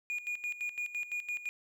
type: tone with tremolo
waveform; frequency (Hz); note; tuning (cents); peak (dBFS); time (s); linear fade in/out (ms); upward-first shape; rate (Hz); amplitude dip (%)
triangle; 2441; D#7; -34; -31; 0.1-1.49; 0; square; 5.9; 75
effects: none